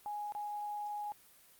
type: tone with dropouts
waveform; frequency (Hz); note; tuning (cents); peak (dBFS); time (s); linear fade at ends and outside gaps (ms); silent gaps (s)
sine; 830.6; G#5; 0; -37; 0.06-1.12; 0; 0.322-0.35
effects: white hiss -62 dBFS RMS until 1.59 s + Opus 32 kbps